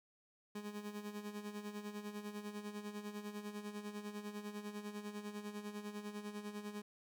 30% pulse tone with tremolo, 207.7 Hz, G#3, in tune, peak -39 dBFS, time 0.55-6.82 s, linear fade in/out 5 ms, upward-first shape sine, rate 10 Hz, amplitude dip 65%, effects none

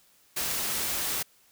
white noise, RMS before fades -30 dBFS, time 0.36-1.23 s, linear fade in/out 10 ms, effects white hiss -62 dBFS RMS until 1.51 s

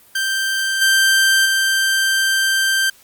sawtooth tone with level steps, 1568 Hz, G6, in tune, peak -14 / -8 / -11 dBFS, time 0.15-2.9 s, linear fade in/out 5 ms, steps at 0.81 / 1.45 s, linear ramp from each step 10 ms, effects white hiss -49 dBFS RMS until 3.03 s + Opus 32 kbps

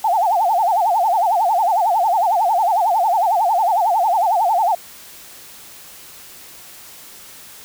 sine tone with vibrato, 787 Hz, G5, 7 cents sharp, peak -13 dBFS, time 0.04-4.75 s, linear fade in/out 5 ms, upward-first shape sine, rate 11 Hz, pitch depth 240 cents each way, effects white hiss -40 dBFS RMS until 7.64 s

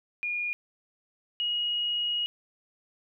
sine tone pair in turn, 2431 / 2891 Hz, D#7 / F#7, -41 / -41 cents, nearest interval minor third, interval 300 cents, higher second, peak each -28 / -26 dBFS, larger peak second, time 0.23-0.53 / 1.4-2.26 s, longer second, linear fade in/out 0 ms, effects none

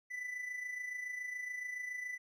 triangle tone with amplitude modulation, 1990 Hz, B6, 13 cents sharp, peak -35 dBFS, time 0.1-2.18 s, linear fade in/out 20 ms, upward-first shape sine, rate 27.1 Hz, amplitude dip 55%, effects none

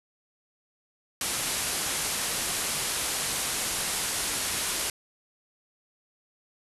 white low-pass noise, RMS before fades -30 dBFS, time 1.21-4.9 s, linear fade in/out 2 ms, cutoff 12000 Hz, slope 96 dB/octave, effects none

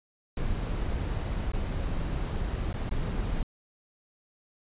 brown noise with dropouts, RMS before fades -30 dBFS, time 0.37-3.43 s, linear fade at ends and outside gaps 2 ms, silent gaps 1.52-1.534 / 2.73-2.74 / 2.894-2.911 s, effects resampled to 8000 Hz

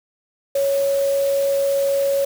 sine tone in noise, 555 Hz, C#5, 2 cents sharp, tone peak -16 dBFS, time 0.55-2.25 s, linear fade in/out 5 ms, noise white, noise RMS -34 dBFS, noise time 0.55-2.25 s, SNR +15 dB, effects none

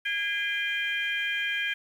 sine tone cluster, 1636 / 2056 / 2401 / 3160 Hz, G#6 / C7 / D7 / G7, -26 / -31 / +38 / +13 cents, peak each -29 / -37 / -31 / -33 dBFS, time 0.05-1.74 s, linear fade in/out 10 ms, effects tanh soft clip ceiling -17 dBFS + 9-bit

